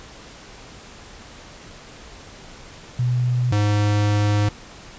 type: tone pair in turn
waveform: sine / square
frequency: 123.47 / 103.83 Hz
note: B2 / G#2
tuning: 0 / 0 cents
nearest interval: minor third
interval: 300 cents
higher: first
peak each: -17 dBFS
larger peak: neither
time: 2.99-3.52 / 3.52-4.49 s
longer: second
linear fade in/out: 5 ms
effects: pink hiss -42 dBFS RMS until 4.98 s + resampled to 16000 Hz